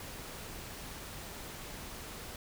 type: noise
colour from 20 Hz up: pink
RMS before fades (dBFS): -45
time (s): 0-2.36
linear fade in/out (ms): 2
effects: none